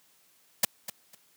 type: noise with echo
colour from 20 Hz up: white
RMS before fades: -21 dBFS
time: 0.63-0.65 s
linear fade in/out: 5 ms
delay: 250 ms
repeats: 2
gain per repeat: -14 dB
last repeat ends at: 1.15 s
effects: white hiss -64 dBFS RMS until 1.36 s + high-pass 100 Hz 12 dB/octave